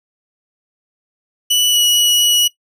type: tone with pitch glide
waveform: sawtooth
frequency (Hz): 2960 to 2926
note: F#7 to F#7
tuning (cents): 0 to -20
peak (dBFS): -8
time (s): 1.5-2.48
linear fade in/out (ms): 10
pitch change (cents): -20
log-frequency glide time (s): 1.71-1.77
effects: noise-tail reverb RT60 0.1 s tail -17 dB re dry